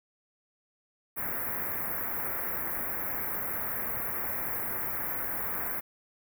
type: band-stop noise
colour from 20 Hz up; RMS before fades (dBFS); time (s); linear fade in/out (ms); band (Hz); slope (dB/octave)
white; -33; 1.16-5.81; 20; 2100 to 12000; 48
effects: none

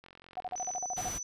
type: click train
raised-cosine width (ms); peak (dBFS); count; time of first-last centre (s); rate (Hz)
0.3; -36; 33; 0.04-0.759; 44.5
type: tone bursts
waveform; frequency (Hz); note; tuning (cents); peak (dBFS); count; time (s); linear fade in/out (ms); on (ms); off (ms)
sine; 734; F#5; -14; -33; 10; 0.37-1.086; 0; 32; 44
type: tone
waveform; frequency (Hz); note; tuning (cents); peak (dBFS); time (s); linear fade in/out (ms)
sine; 5990; F#8; +20; -36; 0.56-1.23; 2
type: noise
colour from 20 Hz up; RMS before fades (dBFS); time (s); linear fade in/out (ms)
pink; -41; 0.96-1.19; 20
effects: resampled to 32000 Hz

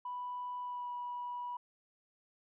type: tone with pitch glide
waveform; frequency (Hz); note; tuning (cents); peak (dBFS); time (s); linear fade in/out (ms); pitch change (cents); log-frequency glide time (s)
sine; 987.8 to 975.9; B5 to B5; 0 to -21; -37; 0.05-1.57; 5; -21; 0.61-0.91
effects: tanh soft clip ceiling -33 dBFS

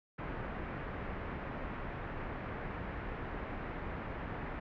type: low-pass noise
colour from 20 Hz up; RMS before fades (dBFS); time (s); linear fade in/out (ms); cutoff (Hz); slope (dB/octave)
pink; -41; 0.18-4.6; 10; 2100; 24
effects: none

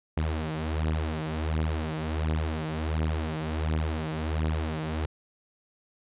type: beating tone pair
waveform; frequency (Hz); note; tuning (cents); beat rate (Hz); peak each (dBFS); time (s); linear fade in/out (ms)
sawtooth; 77.78 / 79.18; D#2 / D#2; 0 / +31; 1.4; -26; 0.17-5.06; 5
effects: resampled to 8000 Hz

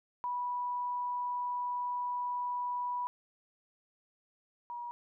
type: tone pair in turn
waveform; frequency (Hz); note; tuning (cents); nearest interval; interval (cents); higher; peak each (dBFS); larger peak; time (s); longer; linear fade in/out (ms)
sine; 981 / 959.1; B5 / A#5; -12 / +49; unison; 39; first; -32 / -38; first; 0.24-3.07 / 4.7-4.91; first; 0
effects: none

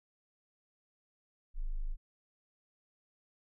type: tone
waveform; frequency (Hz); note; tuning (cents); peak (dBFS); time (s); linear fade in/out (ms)
sine; 26; G#0; +3; -32; 1.54-1.97; 50
effects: none

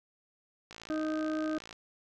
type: click train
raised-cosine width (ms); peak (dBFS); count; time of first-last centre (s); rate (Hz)
0.2; -28; 58; 0.71-1.728; 56
type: harmonic tone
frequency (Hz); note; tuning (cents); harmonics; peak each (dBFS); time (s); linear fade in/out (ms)
311.1; D#4; 0; 1 / 2 / 4 / 5; -31 / -37 / -43 / -45; 0.9-1.58; 0
effects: none

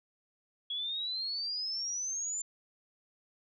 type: exponential sweep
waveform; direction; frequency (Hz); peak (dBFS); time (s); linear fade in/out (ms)
sine; up; 3329 to 7220; -33; 0.7-2.42; 5
effects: none

